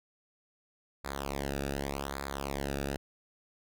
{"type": "tone with flanger", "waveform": "sawtooth", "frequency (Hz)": 69.6, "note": "C#2", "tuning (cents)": 8, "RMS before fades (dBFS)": -36, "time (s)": [1.04, 2.97], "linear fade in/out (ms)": 10, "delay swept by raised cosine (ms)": [0.34, 0.96], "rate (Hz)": 0.85, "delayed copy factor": -0.85, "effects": []}